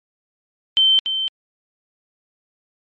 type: tone with echo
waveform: sine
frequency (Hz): 3100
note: G7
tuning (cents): -20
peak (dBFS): -11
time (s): 0.77-0.99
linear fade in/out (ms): 0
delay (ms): 290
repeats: 1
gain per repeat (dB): -8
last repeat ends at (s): 1.28
effects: MP3 32 kbps